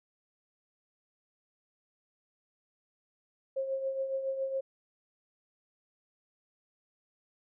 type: tone with tremolo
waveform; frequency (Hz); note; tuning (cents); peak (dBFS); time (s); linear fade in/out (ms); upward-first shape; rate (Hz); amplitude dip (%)
sine; 536; C5; +42; -28; 3.56-4.61; 10; triangle; 7.2; 60
effects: none